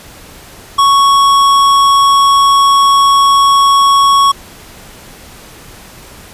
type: tone with tanh clipping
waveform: sine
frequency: 1110 Hz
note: C#6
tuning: 2 cents sharp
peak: -7 dBFS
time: 0.78-4.32 s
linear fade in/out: 10 ms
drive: 16 dB
effects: pink hiss -35 dBFS RMS until 6.33 s + resampled to 32000 Hz